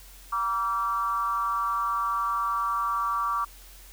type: tone with frequency modulation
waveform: sine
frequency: 1157 Hz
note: D6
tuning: 26 cents flat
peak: -24 dBFS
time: 0.32-3.45 s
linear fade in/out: 10 ms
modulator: 208 Hz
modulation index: 0.69
effects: added 44 Hz sine -48 dBFS peak until 3.92 s + white hiss -51 dBFS RMS until 3.92 s